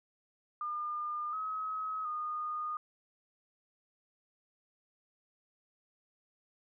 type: tone with pitch steps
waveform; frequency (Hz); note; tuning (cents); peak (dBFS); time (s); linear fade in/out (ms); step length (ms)
sine; 1208 / 1276 / 1227; D6 / D#6 / D#6; +48 / +43 / -25; -34; 0.61-2.77; 2; 720
effects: none